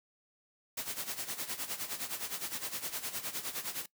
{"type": "noise with tremolo", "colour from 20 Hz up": "white", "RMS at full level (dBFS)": -36, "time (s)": [0.77, 3.86], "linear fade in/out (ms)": 5, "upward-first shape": "sine", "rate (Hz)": 9.7, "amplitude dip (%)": 75, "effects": ["noise-tail reverb RT60 0.1 s tail -20 dB re dry", "high-pass 100 Hz 12 dB/octave"]}